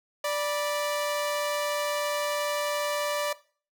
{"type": "tone pair together", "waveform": "sawtooth", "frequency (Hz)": [587.3, 975], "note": ["D5", "B5"], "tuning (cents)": [0, -23], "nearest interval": "major sixth", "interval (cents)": 877, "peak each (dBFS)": [-23, -33], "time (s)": [0.24, 3.33], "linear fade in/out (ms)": 5, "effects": ["noise-tail reverb RT60 0.4 s tail -18 dB re dry"]}